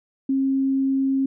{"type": "tone", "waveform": "sine", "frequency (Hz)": 269.1, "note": "C4", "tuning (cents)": 49, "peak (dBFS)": -18, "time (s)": [0.29, 1.26], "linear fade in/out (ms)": 5, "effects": []}